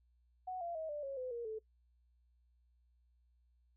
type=tone with pitch steps; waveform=sine; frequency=740 / 686.5 / 636.8 / 590.7 / 548 / 508.4 / 471.6 / 437.5 Hz; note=F#5 / F5 / D#5 / D5 / C#5 / C5 / A#4 / A4; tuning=0 / -30 / +40 / +10 / -20 / -50 / +20 / -10 cents; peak=-39 dBFS; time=0.47-1.59 s; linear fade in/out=10 ms; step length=140 ms; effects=noise-tail reverb RT60 0.1 s tail -21 dB re dry + added 60 Hz sine -69 dBFS peak until 3.76 s